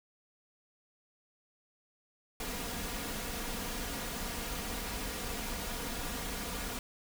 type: noise with comb filter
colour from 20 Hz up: pink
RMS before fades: -38 dBFS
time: 2.4-6.79 s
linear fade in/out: 2 ms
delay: 4.2 ms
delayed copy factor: +0.55
effects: none